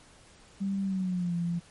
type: tone with pitch glide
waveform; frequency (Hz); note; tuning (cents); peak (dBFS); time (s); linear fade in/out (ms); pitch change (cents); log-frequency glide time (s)
sine; 196 to 171.62; G3 to F3; 0 to -30; -27; 0.6-1.6; 20; -230; 0.82-1.35
effects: pink hiss -56 dBFS RMS until 1.7 s + MP3 48 kbps